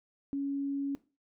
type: tone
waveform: sine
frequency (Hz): 278.8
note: C#4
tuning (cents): +10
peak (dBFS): -30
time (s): 0.33-0.95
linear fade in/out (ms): 0
effects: noise-tail reverb RT60 0.3 s tail -17 dB re dry